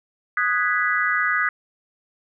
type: chord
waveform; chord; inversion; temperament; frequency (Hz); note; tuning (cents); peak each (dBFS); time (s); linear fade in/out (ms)
sine; G# minor seventh; second; equal; 1244.5 / 1480 / 1661.2 / 1975.5; D#6 / F#6 / G#6 / B6; 0 / 0 / 0 / 0; -24; 0.37-1.49; 2
effects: none